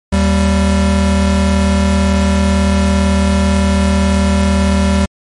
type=tone pair together; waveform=square; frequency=77.78 / 195.32 Hz; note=D#2 / G3; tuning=0 / -6 cents; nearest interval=octave + major third; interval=1594 cents; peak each=-13 dBFS; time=0.12-5.06 s; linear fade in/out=10 ms; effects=MP3 48 kbps